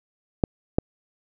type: clicks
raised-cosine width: 2 ms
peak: -5 dBFS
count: 2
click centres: 0.438 / 0.785 s
effects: none